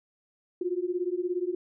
sine beating tone pair, 349.2 / 366.2 Hz, F4 / F#4, 0 / -18 cents, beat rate 17 Hz, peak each -30 dBFS, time 0.61-1.55 s, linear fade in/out 5 ms, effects none

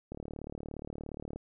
click train, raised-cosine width 2 ms, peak -27 dBFS, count 47, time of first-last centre 0.12-1.36 s, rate 37.1 Hz, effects none

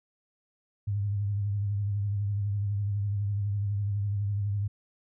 sine tone with vibrato, 101.5 Hz, G#2, 39 cents flat, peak -26 dBFS, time 0.87-4.68 s, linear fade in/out 10 ms, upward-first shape triangle, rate 12 Hz, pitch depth 59 cents each way, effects none

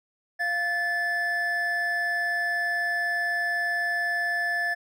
triangle tone pair together, 694.5 / 1742 Hz, F5 / A6, -10 / -18 cents, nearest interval octave + major third, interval 1592 cents, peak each -30 / -23 dBFS, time 0.39-4.75 s, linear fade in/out 20 ms, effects none

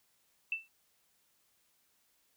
sine tone with exponential decay, 2662 Hz, E7, 16 cents sharp, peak -28 dBFS, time 0.52-0.68 s, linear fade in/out 2 ms, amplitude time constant 34 ms, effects white hiss -73 dBFS RMS until 2.36 s

